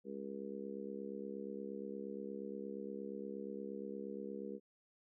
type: harmonic tone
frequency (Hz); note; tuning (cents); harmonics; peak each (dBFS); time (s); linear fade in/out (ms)
68.5; C#2; -20; 3 / 4 / 5 / 6 / 7; -47 / -51 / -51 / -48 / -48; 0.04-4.6; 50
effects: none

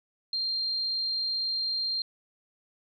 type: tone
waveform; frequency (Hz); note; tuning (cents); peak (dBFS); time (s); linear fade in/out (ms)
sine; 4186; C8; 0; -27; 0.33-2.02; 2
effects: none

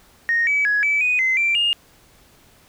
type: tone with pitch steps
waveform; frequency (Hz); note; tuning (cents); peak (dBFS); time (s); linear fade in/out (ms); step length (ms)
sine; 1858 / 2287 / 1675 / 2305 / 2486 / 2058 / 2353 / 2834; A#6 / D7 / G#6 / D7 / D#7 / C7 / D7 / F7; -6 / -47 / +14 / -33 / -2 / -29 / +3 / +25; -15; 0.29-1.73; 0; 180
effects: tanh soft clip ceiling -11 dBFS + pink hiss -53 dBFS RMS until 2.68 s

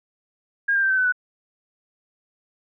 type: tone with pitch steps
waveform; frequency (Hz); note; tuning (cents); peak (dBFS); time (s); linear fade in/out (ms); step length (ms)
sine; 1622 / 1593.2 / 1564.9 / 1537.2 / 1509.9 / 1483.1; G#6 / G6 / G6 / G6 / F#6 / F#6; -41 / +28 / -3 / -34 / +35 / +4; -17; 0.68-1.124; 10; 74
effects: none

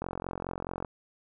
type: click train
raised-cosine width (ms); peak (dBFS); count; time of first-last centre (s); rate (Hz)
1; -20; 38; 0.02-0.848; 44.7
effects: none

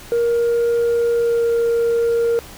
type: tone with pitch glide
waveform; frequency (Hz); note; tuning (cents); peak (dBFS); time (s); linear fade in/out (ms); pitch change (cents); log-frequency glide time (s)
sine; 470 to 466.2; A#4 to A#4; +14 to 0; -12; 0.12-2.39; 0; -14; 1.11-1.47
effects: tanh soft clip ceiling -13 dBFS + pink hiss -39 dBFS RMS until 2.57 s

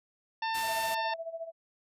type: harmonic tone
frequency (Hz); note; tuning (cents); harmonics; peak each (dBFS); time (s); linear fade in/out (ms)
896; A5; +31; 1 / 2 / 3 / 4 / 5 / 6; -31 / -37 / -41 / -43 / -45 / -47; 0.42-1.14; 5
type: noise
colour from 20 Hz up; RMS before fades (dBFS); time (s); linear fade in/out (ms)
white; -39; 0.54-0.95; 10
type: tone with tremolo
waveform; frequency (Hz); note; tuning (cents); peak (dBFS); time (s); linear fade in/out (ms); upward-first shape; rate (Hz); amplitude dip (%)
sine; 659.3; E5; 0; -33; 0.62-1.52; 50; sine; 14; 80
effects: resampled to 32000 Hz

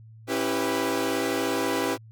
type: chord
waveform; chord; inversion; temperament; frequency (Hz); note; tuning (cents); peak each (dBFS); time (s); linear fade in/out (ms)
sawtooth; C# half-diminished seventh; none; equal with one note detuned; 272.9 / 329.6 / 392 / 493.9; C#4 / E4 / G4 / B4; -27 / 0 / 0 / 0; -26; 0.27-1.98; 50
effects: added 111 Hz sine -45 dBFS peak until 2.11 s

